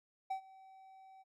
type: tone with ADSR envelope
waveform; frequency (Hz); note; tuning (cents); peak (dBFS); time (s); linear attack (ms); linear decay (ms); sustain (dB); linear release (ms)
triangle; 766; G5; -40; -31; 0.3-1.24; 10; 95; -22; 29
effects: MP3 64 kbps